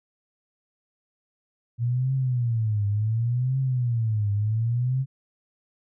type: tone with vibrato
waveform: sine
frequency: 116.54 Hz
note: A#2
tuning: in tune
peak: -21 dBFS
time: 1.78-5.06 s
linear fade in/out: 50 ms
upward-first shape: triangle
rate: 0.69 Hz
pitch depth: 250 cents each way
effects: none